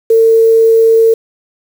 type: tone with quantisation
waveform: sine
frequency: 451.6 Hz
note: A4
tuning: 45 cents sharp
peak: -4 dBFS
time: 0.1-1.14 s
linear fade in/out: 5 ms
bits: 5
effects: none